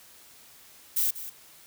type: noise with echo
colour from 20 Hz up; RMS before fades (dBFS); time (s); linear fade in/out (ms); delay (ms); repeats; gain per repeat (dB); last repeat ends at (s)
violet; -25; 0.96-1.11; 10; 190; 1; -13; 1.3
effects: white hiss -53 dBFS RMS until 1.66 s

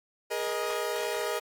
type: chord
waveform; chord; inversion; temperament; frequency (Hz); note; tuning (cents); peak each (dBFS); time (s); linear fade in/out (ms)
sawtooth; Ab suspended second; none; equal with one note detuned; 415.3 / 475.1 / 622.3; Ab4 / Bb4 / Eb5; 0 / +33 / 0; -30 / -29 / -30; 0.3-1.4; 20
effects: AAC 64 kbps

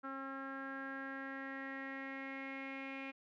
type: tone with low-pass filter sweep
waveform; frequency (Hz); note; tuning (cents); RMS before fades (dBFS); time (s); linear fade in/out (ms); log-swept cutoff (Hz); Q
sawtooth; 270; C#4; -45; -45; 0.03-3.12; 20; 1400 to 2400; 6.8
effects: none

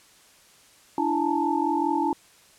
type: tone cluster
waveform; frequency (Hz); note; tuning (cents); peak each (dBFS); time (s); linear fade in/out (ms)
sine; 293.3 / 335 / 858 / 903; D4 / E4 / A5 / A5; -2 / +28 / -44 / +45; -27; 0.98-2.13; 2
effects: white hiss -55 dBFS RMS until 2.58 s + low-pass 10000 Hz 12 dB/octave

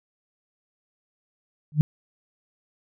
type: tone with exponential growth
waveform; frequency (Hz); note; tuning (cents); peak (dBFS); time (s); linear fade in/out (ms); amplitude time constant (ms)
sine; 150.8; D3; +46; -9; 1.72-1.81; 0; 19
effects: none

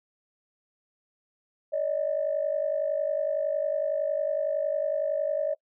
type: tone pair together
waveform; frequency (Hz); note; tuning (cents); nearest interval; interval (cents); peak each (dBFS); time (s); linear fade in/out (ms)
sine; 571.4 / 622.3; D5 / D#5; -48 / 0; minor second; 148; -27; 1.72-5.55; 20
effects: noise-tail reverb RT60 0.1 s tail -24 dB re dry + tanh soft clip ceiling -17 dBFS

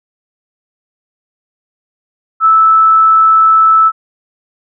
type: tone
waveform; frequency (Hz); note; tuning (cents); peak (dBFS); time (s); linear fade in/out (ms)
sine; 1312; E6; -9; -4; 2.4-3.92; 50
effects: none

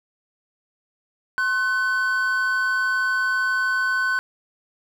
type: tone pair together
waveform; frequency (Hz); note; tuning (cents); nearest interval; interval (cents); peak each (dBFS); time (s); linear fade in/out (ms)
triangle; 1063 / 1510.3; C6 / F#6; +27 / +35; tritone; 608; -26 / -18; 1.38-4.19; 0
effects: none

